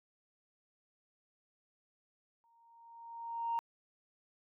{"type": "tone with exponential growth", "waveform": "sine", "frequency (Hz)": 928, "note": "A#5", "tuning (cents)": -8, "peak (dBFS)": -29, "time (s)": [2.44, 3.59], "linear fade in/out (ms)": 0, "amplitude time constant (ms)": 250, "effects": ["tanh soft clip ceiling -27 dBFS"]}